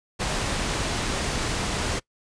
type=low-pass noise; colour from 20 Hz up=pink; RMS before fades=-27 dBFS; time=0.19-2 s; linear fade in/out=20 ms; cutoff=9200 Hz; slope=12 dB/octave; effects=noise-tail reverb RT60 0.1 s tail -22 dB re dry + resampled to 22050 Hz